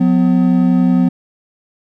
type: tone pair together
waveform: triangle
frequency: 180.6 / 251.7 Hz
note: F#3 / B3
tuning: -42 / +33 cents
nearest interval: tritone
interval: 575 cents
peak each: -10 dBFS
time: 0-1.09 s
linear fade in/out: 10 ms
effects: none